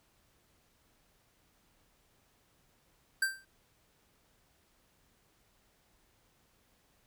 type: tone with exponential decay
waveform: square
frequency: 1568 Hz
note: G6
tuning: in tune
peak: -25 dBFS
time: 3.22-3.45 s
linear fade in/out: 5 ms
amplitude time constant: 49 ms
effects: pink hiss -70 dBFS RMS until 7.06 s